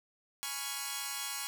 5% pulse chord, C# dominant seventh, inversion second, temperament equal, 830.6 / 987.8 / 1108.7 / 1396.9 Hz, G#5 / B5 / C#6 / E#6, 0 / 0 / 0 / 0 cents, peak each -30 / -32 / -28 / -31 dBFS, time 0.43-1.47 s, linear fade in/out 0 ms, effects none

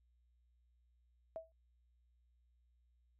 sine tone with exponential decay, 650 Hz, E5, 24 cents flat, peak -38 dBFS, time 1.36-1.52 s, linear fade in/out 0 ms, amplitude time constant 33 ms, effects added 60 Hz sine -70 dBFS peak until 3.19 s

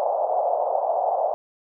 pink band-pass noise, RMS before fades -23 dBFS, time 0-1.34 s, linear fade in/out 0 ms, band 590 to 780 Hz, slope 48 dB/octave, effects none

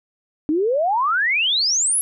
sine exponential sweep, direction up, 291.9 to 11350 Hz, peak -16 dBFS, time 0.49-2.01 s, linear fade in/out 0 ms, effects none

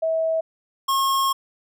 sine / square tone pair in turn, 647 / 1082.5 Hz, E5 / C#6, -32 / -41 cents, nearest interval major sixth, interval 891 cents, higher second, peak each -19 dBFS, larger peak neither, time 0.02-0.41 / 0.88-1.33 s, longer second, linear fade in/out 10 ms, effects none

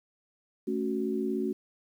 sine chord, F# minor, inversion first, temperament equal, 220 / 277.2 / 370 Hz, A3 / C#4 / F#4, 0 / 0 / 0 cents, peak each -32 / -33 / -31 dBFS, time 0.67-1.53 s, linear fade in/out 10 ms, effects 10-bit

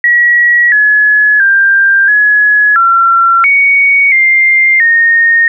sine tone with pitch steps, 1919 / 1698 / 1588 / 1688 / 1361 / 2236 / 2102 / 1847 Hz, A#6 / G#6 / G6 / G#6 / F6 / C#7 / C7 / A#6, +50 / +38 / +22 / +28 / -45 / +14 / +7 / -16 cents, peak -4 dBFS, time 0.04-5.48 s, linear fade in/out 2 ms, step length 680 ms, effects none

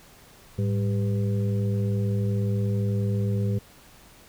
harmonic tone with a mistuned harmonic, 99.2 Hz, G2, 21 cents sharp, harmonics 1 / 2 / 4 / 5, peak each -23 / -29 / -35 / -37 dBFS, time 0.58-3.59 s, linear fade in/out 10 ms, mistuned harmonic 1, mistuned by +130 cents, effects pink hiss -52 dBFS RMS until 4.28 s

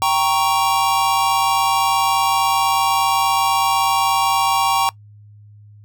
square chord, G diminished, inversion none, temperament equal, 784 / 932.3 / 1108.7 Hz, G5 / Bb5 / Db6, 0 / 0 / 0 cents, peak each -20 dBFS, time 0.02-4.89 s, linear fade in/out 0 ms, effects noise-tail reverb RT60 0.1 s tail -22 dB re dry + added 104 Hz sine -41 dBFS peak until 5.84 s

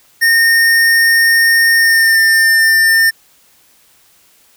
square tone with pitch glide, 1835 to 1800.4 Hz, A#6 to A6, -28 to +39 cents, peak -8 dBFS, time 0.21-3.11 s, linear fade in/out 20 ms, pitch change -33 cents, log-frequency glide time 1.75-2.2 s, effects white hiss -50 dBFS RMS until 4.56 s

